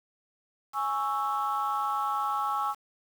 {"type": "chord", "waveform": "sine", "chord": "C# minor", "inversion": "second", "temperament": "equal", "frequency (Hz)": [830.6, 1108.7, 1318.5], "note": ["G#5", "C#6", "E6"], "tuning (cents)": [0, 0, 0], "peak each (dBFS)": -30, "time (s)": [0.73, 2.75], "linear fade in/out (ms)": 50, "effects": ["tanh soft clip ceiling -20 dBFS", "8-bit"]}